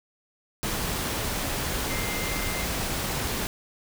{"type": "tone in noise", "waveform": "sine", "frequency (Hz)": 2091, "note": "C7", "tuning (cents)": -2, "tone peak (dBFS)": -35, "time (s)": [1.9, 2.64], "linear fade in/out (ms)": 0, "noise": "pink", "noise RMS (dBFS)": -29, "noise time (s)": [0.63, 3.47], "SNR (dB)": -9, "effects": []}